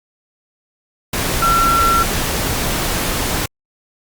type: tone in noise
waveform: sine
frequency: 1356 Hz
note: E6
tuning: 49 cents sharp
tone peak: -12 dBFS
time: 1.42-2.03 s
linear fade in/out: 5 ms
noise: pink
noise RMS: -19 dBFS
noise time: 1.13-3.46 s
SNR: +4 dB
effects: Opus 48 kbps

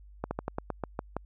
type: slowing click train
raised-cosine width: 1 ms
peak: -17 dBFS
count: 9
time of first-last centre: 0.24-1.166 s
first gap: 70 ms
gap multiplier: 1.14
effects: added 50 Hz sine -49 dBFS peak until 1.25 s

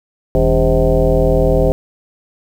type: tone with frequency modulation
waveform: sine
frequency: 280 Hz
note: C#4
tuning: 18 cents sharp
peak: -9 dBFS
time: 0.35-1.72 s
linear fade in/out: 0 ms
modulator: 120 Hz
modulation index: 2.9
effects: 7-bit

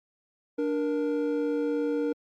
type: tone pair together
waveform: triangle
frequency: 293.6 / 470.4 Hz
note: D4 / A#4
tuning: 0 / +16 cents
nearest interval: minor sixth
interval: 816 cents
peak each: -26 / -26 dBFS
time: 0.58-2.13 s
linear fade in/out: 10 ms
effects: Opus 48 kbps

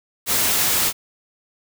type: noise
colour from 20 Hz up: white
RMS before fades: -19 dBFS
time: 0.26-0.93 s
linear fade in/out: 50 ms
effects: none

